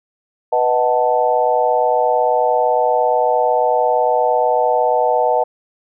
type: chord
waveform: sine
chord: B dominant seventh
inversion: none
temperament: equal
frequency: 493.9 / 622.3 / 740 / 880 Hz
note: B4 / D#5 / F#5 / A5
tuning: 0 / 0 / 0 / 0 cents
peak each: -18 dBFS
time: 0.52-5.44 s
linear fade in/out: 10 ms
effects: none